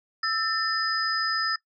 sine tone cluster, 1317 / 1790 / 5010 Hz, E6 / A6 / D#8, -2 / +29 / +11 cents, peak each -28 dBFS, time 0.23-1.56 s, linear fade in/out 5 ms, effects noise-tail reverb RT60 0.1 s tail -21 dB re dry

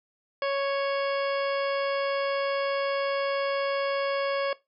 harmonic tone, 554.4 Hz, C#5, in tune, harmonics 1 / 2 / 3 / 4 / 5 / 6 / 8 / 9, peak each -26 / -32 / -36 / -38 / -40 / -42 / -44 / -45 dBFS, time 0.42-4.53 s, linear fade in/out 2 ms, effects noise-tail reverb RT60 0.2 s tail -19 dB re dry

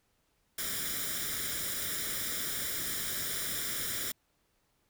white noise with comb filter, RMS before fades -35 dBFS, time 0.58-4.12 s, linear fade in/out 5 ms, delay 0.56 ms, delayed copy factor +0.75, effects pink hiss -74 dBFS RMS until 4.89 s

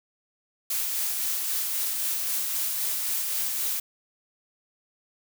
blue noise with tremolo, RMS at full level -27 dBFS, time 0.7-3.8 s, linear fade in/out 5 ms, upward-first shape sine, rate 3.8 Hz, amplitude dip 25%, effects none

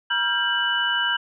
sine tone cluster, 956 / 1380 / 1587 / 2965 Hz, A#5 / F6 / G6 / F#7, +43 / -21 / +21 / +3 cents, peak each -29 / -29 / -23 / -24 dBFS, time 0.1-1.17 s, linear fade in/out 10 ms, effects none

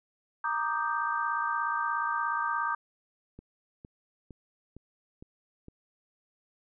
sine chord, Eb major seventh, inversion second, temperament equal with one note detuned, 932.3 / 1174.7 / 1231.6 / 1568 Hz, Bb5 / D6 / Eb6 / G6, 0 / 0 / -18 / 0 cents, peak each -33 dBFS, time 0.44-2.75 s, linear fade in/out 5 ms
click train, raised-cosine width 3 ms, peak -33 dBFS, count 6, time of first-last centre 3.39-5.684 s, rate 2.18 Hz
effects none

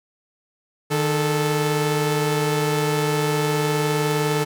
sawtooth tone pair together, 152.44 / 437.7 Hz, D#3 / A4, -35 / -9 cents, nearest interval octave + tritone, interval 1826 cents, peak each -18 dBFS, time 0.9-4.45 s, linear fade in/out 20 ms, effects none

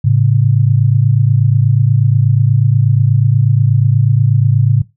sine tone pair together, 108.8 / 137.08 Hz, A2 / C#3, -19 / -19 cents, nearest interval major third, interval 400 cents, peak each -10 dBFS, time 0.04-4.82 s, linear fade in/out 10 ms, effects noise-tail reverb RT60 0.2 s tail -18 dB re dry

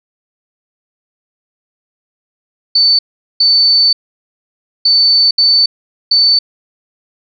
sine tone bursts at uneven times, 4520 Hz, C#8, 33 cents sharp, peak -6 dBFS, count 5, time 2.75-2.99 / 3.4-3.93 / 4.85-5.31 / 5.38-5.66 / 6.11-6.39 s, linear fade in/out 5 ms, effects none

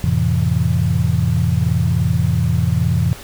sine chord, F major seventh, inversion none, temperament equal with one note detuned, 87.31 / 110 / 130.81 / 166.54 Hz, F2 / A2 / C3 / E3, 0 / 0 / 0 / +18 cents, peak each -19 dBFS, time 0.04-3.13 s, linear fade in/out 0 ms, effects pink hiss -36 dBFS RMS until 3.23 s

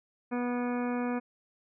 harmonic tone, 244.4 Hz, B3, 18 cents flat, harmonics 1 / 2 / 3 / 4 / 5 / 6 / 7 / 9 / 10, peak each -30 / -36 / -40 / -42 / -44 / -46 / -47 / -49 / -50 dBFS, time 0.31-1.2 s, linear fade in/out 20 ms, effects none

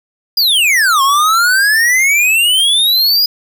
square exponential two-way sweep, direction down then up, 4978 to 1065 to 4978 Hz, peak -9 dBFS, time 0.37-3.26 s, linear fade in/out 5 ms, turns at 1.02 s, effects 8-bit

